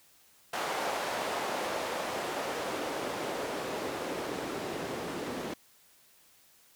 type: noise with band-pass filter sweep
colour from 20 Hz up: white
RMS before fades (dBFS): -35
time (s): 0.53-5.54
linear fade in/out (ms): 5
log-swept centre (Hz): 720 to 310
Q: 1.1
effects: white hiss -62 dBFS RMS until 6.75 s